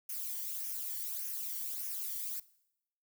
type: noise with flanger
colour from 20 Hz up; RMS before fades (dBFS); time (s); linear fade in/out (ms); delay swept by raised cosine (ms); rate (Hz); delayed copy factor
violet; -39; 0.09-2.4; 5; 0.24 to 0.79; 1.7; -0.6
effects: noise-tail reverb RT60 0.8 s tail -20 dB re dry